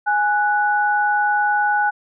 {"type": "tone pair together", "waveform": "sine", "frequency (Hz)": [830.6, 1480], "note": ["G#5", "F#6"], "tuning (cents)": [0, 0], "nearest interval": "minor seventh", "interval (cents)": 1000, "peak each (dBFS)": [-17, -19], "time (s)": [0.06, 1.91], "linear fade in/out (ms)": 20, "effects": []}